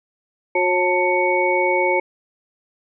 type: tone cluster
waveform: sine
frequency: 362.4 / 543 / 890 / 2228 Hz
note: F#4 / C#5 / A5 / C#7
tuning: -36 / -36 / +20 / +8 cents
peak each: -21 dBFS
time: 0.55-2 s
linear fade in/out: 5 ms
effects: none